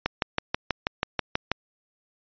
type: click train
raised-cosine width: 0.3 ms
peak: -7 dBFS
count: 10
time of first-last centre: 0.06-1.516 s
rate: 6.18 Hz
effects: resampled to 11025 Hz